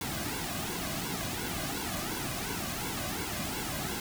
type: noise with flanger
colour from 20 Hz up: pink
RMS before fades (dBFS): -35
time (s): 0.01-4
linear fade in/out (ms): 2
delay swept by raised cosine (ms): 1.6 to 2.25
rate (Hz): 2.8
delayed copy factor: -0.7
effects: none